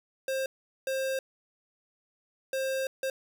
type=tone bursts at uneven times; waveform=square; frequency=531 Hz; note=C5; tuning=25 cents sharp; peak=-29 dBFS; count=4; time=0.28-0.46 / 0.87-1.19 / 2.53-2.87 / 3.03-3.1 s; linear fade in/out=2 ms; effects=none